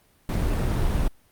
brown noise, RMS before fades -23 dBFS, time 0.29-1.08 s, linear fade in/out 2 ms, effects pink hiss -61 dBFS RMS until 1.31 s + Opus 32 kbps

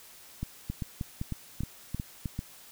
two click trains, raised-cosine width 5 ms, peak -20 / -20 dBFS, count 6 / 6, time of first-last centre 0.43-2.391 / 0.7-2.258 s, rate 2.55 / 3.21 Hz, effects white hiss -52 dBFS RMS until 2.71 s

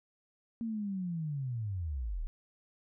sine linear sweep, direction down, 233.1 to 31.48 Hz, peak -33 dBFS, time 0.61-2.27 s, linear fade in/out 0 ms, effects none

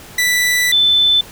sawtooth / sine tone pair in turn, 1975.5 / 3520 Hz, B6 / A7, 0 / 0 cents, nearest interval minor seventh, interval 1000 cents, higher second, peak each -9 dBFS, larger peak neither, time 0.18-0.72 / 0.72-1.21 s, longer first, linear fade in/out 5 ms, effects pink hiss -37 dBFS RMS until 1.31 s

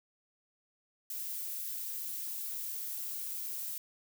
violet noise, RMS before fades -39 dBFS, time 1.1-3.78 s, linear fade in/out 2 ms, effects none

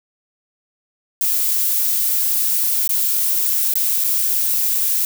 violet noise with dropouts, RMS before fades -18 dBFS, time 1.21-5.05 s, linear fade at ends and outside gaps 1 ms, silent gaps 2.876-2.892 / 3.738-3.755 / 4.04-4.044 s, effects none

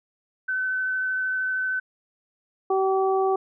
sine tone with vibrato, 1519 Hz, F#6, 45 cents sharp, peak -23 dBFS, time 0.48-1.8 s, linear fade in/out 10 ms, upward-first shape triangle, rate 13 Hz, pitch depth 9 cents each way
harmonic tone, 383.3 Hz, G4, 39 cents flat, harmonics 1 / 2 / 3, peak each -21 / -24 / -30 dBFS, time 2.7-3.36 s, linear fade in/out 5 ms
effects none

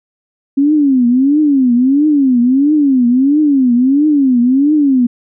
sine tone with vibrato, 270.3 Hz, C#4, 44 cents flat, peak -7 dBFS, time 0.57-5.07 s, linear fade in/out 10 ms, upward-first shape triangle, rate 1.5 Hz, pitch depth 240 cents each way, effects none

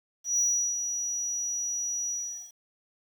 sine tone with ADSR envelope, 5830 Hz, F#8, 26 cents flat, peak -19 dBFS, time 0.24-2.53 s, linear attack 150 ms, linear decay 360 ms, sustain -9 dB, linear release 430 ms, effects tanh soft clip ceiling -21 dBFS + 9-bit

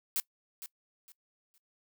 blue noise with echo, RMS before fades -31 dBFS, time 0.16-0.2 s, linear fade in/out 0 ms, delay 460 ms, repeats 3, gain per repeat -12 dB, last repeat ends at 1.58 s, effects noise-tail reverb RT60 0.1 s tail -21 dB re dry

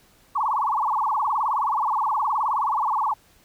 sine tone with vibrato, 987 Hz, B5, 1 cent flat, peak -20 dBFS, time 0.35-3.14 s, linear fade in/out 10 ms, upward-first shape sine, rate 19 Hz, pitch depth 280 cents each way, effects pink hiss -57 dBFS RMS until 3.44 s

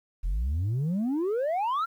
sine exponential sweep, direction up, 39.36 to 1400 Hz, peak -22 dBFS, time 0.23-1.86 s, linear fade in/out 20 ms, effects tanh soft clip ceiling -24 dBFS + 10-bit

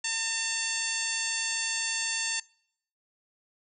harmonic tone with a mistuned harmonic, 904 Hz, A5, 47 cents sharp, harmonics 1 / 2 / 3 / 4 / 5 / 6 / 7 / 8 / 9, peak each -44 / -36 / -35 / -39 / -36 / -42 / -36 / -36 / -39 dBFS, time 0.04-2.4 s, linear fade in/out 5 ms, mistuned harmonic 4, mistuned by -44 cents, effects noise-tail reverb RT60 0.7 s tail -26 dB re dry

